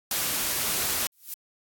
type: noise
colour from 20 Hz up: white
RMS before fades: -27 dBFS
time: 0.11-1.07 s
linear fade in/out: 2 ms
type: noise with exponential growth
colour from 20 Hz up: violet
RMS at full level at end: -29 dBFS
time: 1.12-1.34 s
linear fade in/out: 2 ms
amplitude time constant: 47 ms
effects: AAC 64 kbps